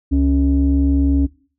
sine tone pair together, 69.3 / 277 Hz, C#2 / C#4, 0 / -1 cents, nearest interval 2 octaves, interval 2399 cents, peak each -14 dBFS, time 0.11-1.27 s, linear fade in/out 20 ms, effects noise-tail reverb RT60 0.4 s tail -19 dB re dry + tanh soft clip ceiling -7 dBFS

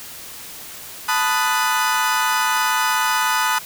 35% pulse chord, B dominant seventh, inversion third, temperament equal with one note detuned, 880 / 996.4 / 1244.5 / 1480 Hz, A5 / B5 / D#6 / F#6, 0 / +15 / 0 / 0 cents, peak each -21 dBFS, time 1.08-3.59 s, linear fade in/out 10 ms, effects white hiss -36 dBFS RMS until 3.65 s

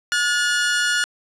sawtooth tone pair together, 1441.4 / 1728 Hz, F#6 / A6, -46 / -32 cents, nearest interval minor third, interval 314 cents, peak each -15 / -21 dBFS, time 0.12-1.04 s, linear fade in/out 0 ms, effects resampled to 22050 Hz + 8-bit

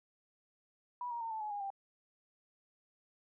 sine tone with pitch steps, 978 / 943.6 / 910.4 / 878.4 / 847.5 / 817.7 / 788.9 Hz, B5 / A#5 / A#5 / A5 / G#5 / G#5 / G5, -17 / +21 / -41 / -3 / +35 / -27 / +11 cents, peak -37 dBFS, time 1.01-1.703 s, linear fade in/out 2 ms, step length 99 ms, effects none

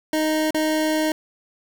25% pulse tone with dropouts, 311.1 Hz, D#4, in tune, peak -15 dBFS, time 0.13-1.12 s, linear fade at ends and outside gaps 2 ms, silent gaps 0.507-0.545 s, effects 7-bit

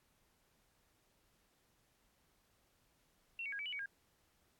sine tone with pitch steps, 2720 / 2250 / 1638 / 2297 / 2957 / 2254 / 1620 Hz, F7 / C#7 / G#6 / D7 / F#7 / C#7 / G#6, -46 / +25 / -24 / -39 / -2 / +28 / -43 cents, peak -40 dBFS, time 3.39-3.859 s, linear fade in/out 2 ms, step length 67 ms, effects pink hiss -75 dBFS RMS until 4.59 s + AAC 64 kbps

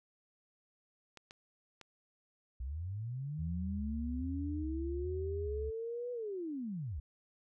clicks, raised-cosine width 0.2 ms, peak -33 dBFS, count 3, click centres 1.173 / 1.309 / 1.813 s
sine linear two-way sweep, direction up then down, 58.27 to 493.9 to 58.27 Hz, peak -37 dBFS, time 2.6-7 s, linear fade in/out 5 ms, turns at 6.12 s
sine tone with vibrato, 75.8 Hz, D#2, 45 cents flat, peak -37 dBFS, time 3.38-5.71 s, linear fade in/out 20 ms, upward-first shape square, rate 1.2 Hz, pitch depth 120 cents each way
effects none

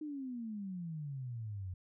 sine exponential sweep, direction down, 311.1 to 89 Hz, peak -39 dBFS, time 0.01-1.74 s, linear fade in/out 5 ms, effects none

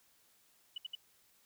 sine tone bursts, 2960 Hz, F#7, in tune, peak -38 dBFS, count 3, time 0.76-0.952 s, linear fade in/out 5 ms, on 20 ms, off 66 ms, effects white hiss -69 dBFS RMS until 1.45 s

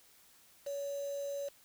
sine tone with quantisation, 564 Hz, C#5, 30 cents sharp, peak -36 dBFS, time 0.66-1.49 s, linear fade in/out 10 ms, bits 8, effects white hiss -63 dBFS RMS until 1.64 s

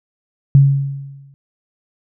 sine tone with exponential decay, 138.59 Hz, C#3, in tune, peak -3 dBFS, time 0.55-1.34 s, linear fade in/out 0 ms, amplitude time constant 170 ms, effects none

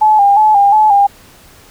sine tone with vibrato, 830.6 Hz, G#5, in tune, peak -5 dBFS, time 0.01-1.07 s, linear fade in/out 10 ms, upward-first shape square, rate 2.8 Hz, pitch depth 58 cents each way, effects pink hiss -42 dBFS RMS until 1.7 s

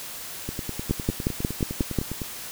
two click trains, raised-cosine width 3 ms, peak -9 / -17 dBFS, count 7 / 18, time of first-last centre 0.91-1.987 / 0.49-2.218 s, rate 5.57 / 9.84 Hz, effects white hiss -37 dBFS RMS until 2.51 s

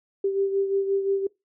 sine beating tone pair, 392 / 397.7 Hz, G4 / G4, 0 / +25 cents, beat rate 5.7 Hz, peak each -22 / -30 dBFS, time 0.24-1.27 s, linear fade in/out 5 ms, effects noise-tail reverb RT60 0.2 s tail -23 dB re dry

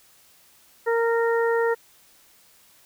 harmonic tone, 462.6 Hz, A#4, 13 cents flat, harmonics 1 / 2 / 3 / 4, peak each -20 / -28 / -31 / -30 dBFS, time 0.86-1.75 s, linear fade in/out 20 ms, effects white hiss -56 dBFS RMS until 2.85 s

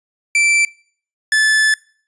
45% pulse tone pair in turn, 2336 / 1738.5 Hz, D7 / A6, -10 / -21 cents, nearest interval perfect fourth, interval 511 cents, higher first, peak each -11 dBFS, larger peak neither, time 0.35-0.65 / 1.32-1.74 s, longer second, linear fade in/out 2 ms, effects noise-tail reverb RT60 0.5 s tail -23 dB re dry + resampled to 24000 Hz

